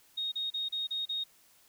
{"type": "tone bursts", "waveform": "sine", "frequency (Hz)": 3728, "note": "A#7", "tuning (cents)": -1, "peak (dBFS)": -31, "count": 6, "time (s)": [0.17, 1.24], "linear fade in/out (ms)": 10, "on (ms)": 150, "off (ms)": 34, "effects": ["white hiss -63 dBFS RMS until 1.68 s"]}